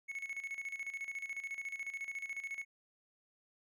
triangle tone with tremolo, 2200 Hz, C#7, 14 cents flat, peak -36 dBFS, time 0.08-2.65 s, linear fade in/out 20 ms, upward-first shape square, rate 14 Hz, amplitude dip 70%, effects none

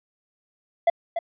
triangle tone with echo, 677 Hz, E5, 46 cents sharp, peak -12 dBFS, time 0.87-0.9 s, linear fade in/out 5 ms, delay 290 ms, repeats 1, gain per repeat -9 dB, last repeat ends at 1.19 s, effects resampled to 8000 Hz

